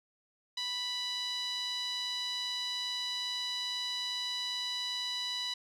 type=tone with band-pass filter; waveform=sawtooth; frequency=987.8 Hz; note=B5; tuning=in tune; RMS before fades=-36 dBFS; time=0.57-5.54 s; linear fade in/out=5 ms; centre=3900 Hz; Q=4; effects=none